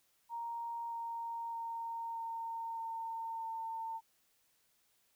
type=tone with pitch steps; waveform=sine; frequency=932.3 / 926.4 / 920.5 / 914.7 / 908.9 / 903.1 Hz; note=A#5 / A#5 / A#5 / A#5 / A#5 / A5; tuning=0 / -11 / -22 / -33 / -44 / +45 cents; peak=-38 dBFS; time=0.29-4.01 s; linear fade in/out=50 ms; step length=620 ms; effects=white hiss -74 dBFS RMS until 5.15 s